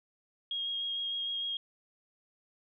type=tone with vibrato; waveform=sine; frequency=3264 Hz; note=G#7; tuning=31 cents flat; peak=-32 dBFS; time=0.51-1.57 s; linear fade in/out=2 ms; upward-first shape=sine; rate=6.6 Hz; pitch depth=12 cents each way; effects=none